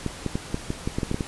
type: clicks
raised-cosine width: 3 ms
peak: -12 dBFS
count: 11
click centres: 0.063 / 0.263 / 0.355 / 0.544 / 0.704 / 0.875 / 0.985 / 1.032 / 1.114 / 1.144 / 1.208 s
effects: pink hiss -39 dBFS RMS until 1.27 s + resampled to 24000 Hz